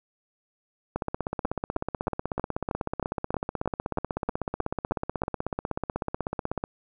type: two click trains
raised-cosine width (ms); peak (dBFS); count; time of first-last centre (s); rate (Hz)
1; -13 / -14; 13 / 93; 1.45-5.235 / 0.96-6.639; 3.17 / 16.2
effects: none